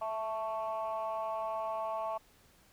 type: chord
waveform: sine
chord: A major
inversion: second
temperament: equal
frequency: 659.3 / 880 / 1108.7 Hz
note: E5 / A5 / C#6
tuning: 0 / 0 / 0 cents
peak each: -35 / -37 / -38 dBFS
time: 0.01-2.18 s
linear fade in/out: 10 ms
effects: tanh soft clip ceiling -28 dBFS + pink hiss -64 dBFS RMS until 2.72 s